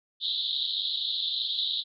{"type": "band-pass noise", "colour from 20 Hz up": "pink", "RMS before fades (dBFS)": -30, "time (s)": [0.2, 1.84], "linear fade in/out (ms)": 50, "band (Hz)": [3400, 4100], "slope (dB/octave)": 96, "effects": []}